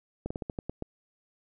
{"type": "slowing click train", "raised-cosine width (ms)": 2, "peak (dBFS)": -20, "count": 8, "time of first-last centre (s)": [0.26, 0.824], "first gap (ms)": 45, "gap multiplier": 1.19, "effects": []}